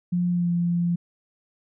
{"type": "tone with pitch glide", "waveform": "sine", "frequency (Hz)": [176.6, 172.87], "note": ["F3", "F3"], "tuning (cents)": [20, -17], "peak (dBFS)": -20, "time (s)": [0.12, 0.96], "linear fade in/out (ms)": 10, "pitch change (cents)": -37, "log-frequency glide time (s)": [0.3, 0.5], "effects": []}